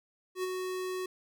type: tone with ADSR envelope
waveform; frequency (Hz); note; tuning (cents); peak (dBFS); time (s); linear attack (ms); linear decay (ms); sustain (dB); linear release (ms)
square; 370; F#4; 0; -30; 0.35-1.06; 84; 24; -4; 4
effects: none